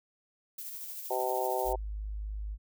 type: noise with tremolo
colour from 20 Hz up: violet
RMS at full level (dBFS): -40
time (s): 0.58-1.73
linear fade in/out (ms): 5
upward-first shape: sine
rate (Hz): 13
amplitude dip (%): 35
type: harmonic tone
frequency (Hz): 128.1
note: C3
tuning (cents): -36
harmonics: 3 / 4 / 5 / 6 / 7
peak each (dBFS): -35 / -35 / -35 / -35 / -35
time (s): 1.1-1.76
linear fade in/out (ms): 10
type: tone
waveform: sine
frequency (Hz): 51.91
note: G#1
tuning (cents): 0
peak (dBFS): -34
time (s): 1.64-2.58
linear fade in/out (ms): 50
effects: none